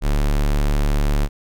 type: tone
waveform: square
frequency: 36.39 Hz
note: D1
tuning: 15 cents flat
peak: -16 dBFS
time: 0.01-1.29 s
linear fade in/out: 50 ms
effects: none